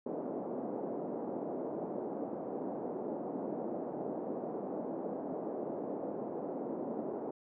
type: band-pass noise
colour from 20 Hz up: pink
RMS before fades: -39 dBFS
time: 0.06-7.31 s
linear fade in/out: 5 ms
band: 230 to 700 Hz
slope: 24 dB/octave
effects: none